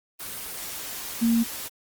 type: tone in noise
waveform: sine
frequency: 231.1 Hz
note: A#3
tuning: 15 cents flat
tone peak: -18 dBFS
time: 1.21-1.44 s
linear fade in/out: 20 ms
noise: white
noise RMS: -35 dBFS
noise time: 0.19-1.69 s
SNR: +14 dB
effects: Opus 24 kbps